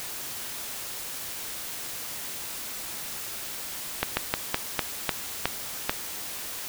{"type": "slowing click train", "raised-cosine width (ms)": 0.3, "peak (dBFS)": -6, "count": 8, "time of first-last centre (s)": [4.03, 5.895], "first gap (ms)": 140, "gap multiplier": 1.21, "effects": ["white hiss -36 dBFS RMS until 6.68 s"]}